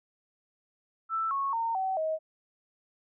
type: tone with pitch steps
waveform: sine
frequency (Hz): 1325 / 1101.4 / 915.5 / 761 / 632.6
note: E6 / C#6 / A#5 / F#5 / D#5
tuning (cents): +9 / -11 / -32 / +48 / +29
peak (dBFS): -27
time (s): 1.09-2.19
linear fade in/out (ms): 50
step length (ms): 220
effects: none